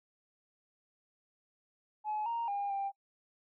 sine tone with pitch steps, 851 / 931 / 806 / 791 Hz, G#5 / A#5 / G5 / G5, +42 / -2 / +48 / +15 cents, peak -31 dBFS, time 2.04-2.92 s, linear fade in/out 50 ms, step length 220 ms, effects noise-tail reverb RT60 0.1 s tail -26 dB re dry + tanh soft clip ceiling -29 dBFS

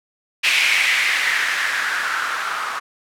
violet noise with low-pass filter sweep, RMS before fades -20 dBFS, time 0.43-2.8 s, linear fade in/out 20 ms, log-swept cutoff 2500 to 1200 Hz, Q 3.7, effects none

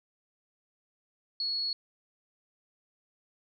sine tone, 4355 Hz, C#8, 31 cents flat, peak -29 dBFS, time 1.4-1.73 s, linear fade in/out 2 ms, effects none

